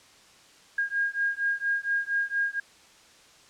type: beating tone pair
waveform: sine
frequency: 1622 / 1626.3 Hz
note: G#6 / G#6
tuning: -41 / -37 cents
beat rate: 4.3 Hz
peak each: -28 dBFS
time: 0.78-2.6 s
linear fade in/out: 5 ms
effects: white hiss -55 dBFS RMS until 3.49 s + low-pass 7000 Hz 12 dB/octave